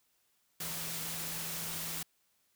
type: tone in noise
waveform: sine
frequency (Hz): 164.81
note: E3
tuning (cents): 0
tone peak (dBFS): -48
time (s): 0.6-2.03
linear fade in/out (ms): 5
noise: white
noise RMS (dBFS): -39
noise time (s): 0.6-2.03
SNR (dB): -12
effects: white hiss -74 dBFS RMS until 2.55 s